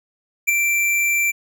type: tone with ADSR envelope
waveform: square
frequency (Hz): 2349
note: D7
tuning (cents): 0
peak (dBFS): -12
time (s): 0.47-1.32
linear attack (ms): 20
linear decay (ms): 11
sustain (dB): -5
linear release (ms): 20
effects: none